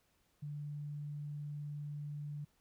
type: tone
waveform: sine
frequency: 146.83 Hz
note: D3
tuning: in tune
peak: -40 dBFS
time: 0.42-2.45 s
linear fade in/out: 10 ms
effects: pink hiss -75 dBFS RMS until 2.6 s